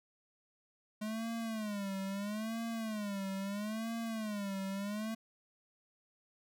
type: tone with vibrato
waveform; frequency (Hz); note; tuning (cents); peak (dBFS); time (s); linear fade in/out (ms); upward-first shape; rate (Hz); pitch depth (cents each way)
square; 210.6; G#3; +24; -37; 1.01-5.15; 10; sine; 0.76; 150
effects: none